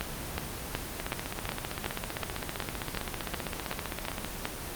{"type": "two click trains", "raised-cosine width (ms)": 0.3, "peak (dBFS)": [-13, -16], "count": [13, 51], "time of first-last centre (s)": [[0.01, 4.454], [1, 4.247]], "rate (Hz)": [2.7, 15.4], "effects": ["pink hiss -38 dBFS RMS until 4.75 s", "Opus 24 kbps"]}